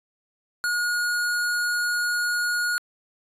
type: tone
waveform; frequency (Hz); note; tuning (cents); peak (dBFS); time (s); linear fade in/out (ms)
square; 1441; F#6; -46; -23; 0.64-2.78; 0
effects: resampled to 32000 Hz